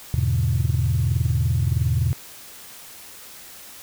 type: chord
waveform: sine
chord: E dominant seventh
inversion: none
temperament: equal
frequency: 82.41 / 103.83 / 123.47 / 146.83 Hz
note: E2 / G#2 / B2 / D3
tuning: 0 / 0 / 0 / 0 cents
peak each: -22 / -23 / -21 / -27 dBFS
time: 0.14-2.13 s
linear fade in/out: 0 ms
effects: tanh soft clip ceiling -11 dBFS + white hiss -42 dBFS RMS until 3.82 s